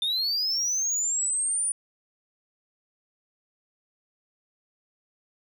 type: linear sweep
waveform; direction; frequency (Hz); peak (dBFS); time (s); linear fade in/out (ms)
sine; up; 3555 to 9510; -21; 0.02-1.72; 2
effects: tanh soft clip ceiling -23 dBFS